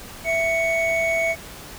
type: tone pair together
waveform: triangle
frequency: 661.3 / 2226 Hz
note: E5 / C#7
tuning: +5 / +7 cents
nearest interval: octave + major sixth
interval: 2102 cents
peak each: -20 dBFS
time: 0.24-1.36 s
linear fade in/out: 50 ms
effects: pink hiss -39 dBFS RMS until 1.78 s